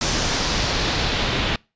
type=noise with low-pass filter sweep; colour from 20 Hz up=pink; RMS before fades=-22 dBFS; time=0.01-1.56 s; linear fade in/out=2 ms; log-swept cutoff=6300 to 3400 Hz; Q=1.9; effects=noise-tail reverb RT60 0.3 s tail -26 dB re dry + resampled to 16000 Hz